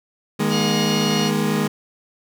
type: chord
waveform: 30% pulse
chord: D# suspended fourth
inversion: none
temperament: equal with one note detuned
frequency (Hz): 155.56 / 207.7 / 238.7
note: D#3 / G#3 / A#3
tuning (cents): 0 / 0 / +41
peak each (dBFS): -21 / -18 / -22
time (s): 0.39-1.68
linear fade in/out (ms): 10
type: harmonic tone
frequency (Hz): 718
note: F5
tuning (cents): +48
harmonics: 1 / 3 / 4 / 5 / 6 / 7 / 8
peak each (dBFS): -33 / -35 / -27 / -37 / -29 / -37 / -31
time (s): 0.49-1.32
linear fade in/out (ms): 50
effects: none